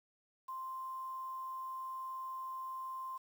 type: tone with quantisation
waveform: sine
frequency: 1046.5 Hz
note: C6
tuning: in tune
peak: -40 dBFS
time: 0.48-3.18 s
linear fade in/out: 10 ms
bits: 10
effects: none